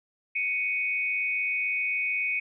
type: tone pair together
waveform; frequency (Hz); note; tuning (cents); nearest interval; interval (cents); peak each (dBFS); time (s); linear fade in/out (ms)
sine; 2226 / 2499; C#7 / D#7; +7 / +7; major second; 200; -28; 0.35-2.4; 10
effects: none